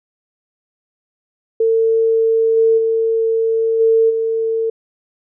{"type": "tone with level steps", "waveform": "sine", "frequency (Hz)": 450.3, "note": "A4", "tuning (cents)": 40, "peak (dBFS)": [-11, -9, -13, -9, -15], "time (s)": [1.6, 4.7], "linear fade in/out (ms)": 5, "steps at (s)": [2.56, 2.77, 3.79, 4.09], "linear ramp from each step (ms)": 20, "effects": []}